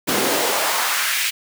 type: noise with high-pass filter sweep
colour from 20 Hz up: pink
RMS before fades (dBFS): -20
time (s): 0.07-1.31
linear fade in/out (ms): 20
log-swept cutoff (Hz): 220 to 2600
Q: 1.5
effects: none